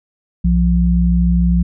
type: tone pair together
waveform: sine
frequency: 61.8 / 174.8 Hz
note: B1 / F3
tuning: +2 / +2 cents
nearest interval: octave + tritone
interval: 1800 cents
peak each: -13 dBFS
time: 0.44-1.63 s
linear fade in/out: 10 ms
effects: none